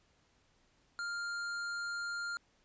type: tone with hard clipping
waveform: sine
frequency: 1400 Hz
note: F6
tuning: 4 cents sharp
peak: -38 dBFS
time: 0.99-2.37 s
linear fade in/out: 0 ms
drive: 16 dB
effects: pink hiss -71 dBFS RMS until 2.64 s + resampled to 16000 Hz